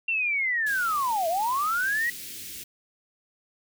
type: linear two-way sweep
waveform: sine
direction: down then up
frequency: 2744 to 634 to 1948 Hz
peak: -23 dBFS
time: 0.08-2.1 s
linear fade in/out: 5 ms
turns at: 1.28 s
type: band-stop noise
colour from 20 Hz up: white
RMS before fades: -39 dBFS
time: 0.66-2.64 s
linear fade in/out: 10 ms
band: 400 to 2000 Hz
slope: 24 dB/octave
effects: none